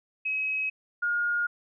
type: tone pair in turn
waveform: sine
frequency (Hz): 2550 / 1425.8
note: D#7 / F6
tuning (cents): +42 / +35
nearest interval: minor seventh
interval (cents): 1007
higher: first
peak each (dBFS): -26 / -24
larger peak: second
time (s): 0.25-0.7 / 1.02-1.47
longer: neither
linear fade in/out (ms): 10
effects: none